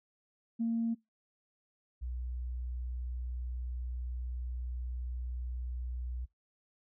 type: tone pair in turn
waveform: sine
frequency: 229.6 / 61.5 Hz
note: A#3 / B1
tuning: -26 / -7 cents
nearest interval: octave + major seventh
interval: 2281 cents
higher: first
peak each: -28 / -35 dBFS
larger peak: first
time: 0.59-0.95 / 2.01-6.26 s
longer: second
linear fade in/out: 20 ms
effects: noise-tail reverb RT60 0.2 s tail -25 dB re dry + tanh soft clip ceiling -24 dBFS